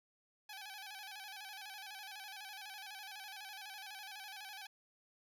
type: tone with vibrato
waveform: 10% pulse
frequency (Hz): 805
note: G5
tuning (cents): +46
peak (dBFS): -39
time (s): 0.49-4.67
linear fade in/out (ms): 5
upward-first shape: square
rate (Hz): 12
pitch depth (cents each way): 77
effects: none